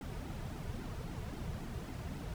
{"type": "noise with flanger", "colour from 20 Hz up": "brown", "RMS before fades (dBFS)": -42, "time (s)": [0.01, 2.34], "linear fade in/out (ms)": 2, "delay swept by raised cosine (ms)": [1.7, 3.8], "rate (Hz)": 3.7, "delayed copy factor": -0.7, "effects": []}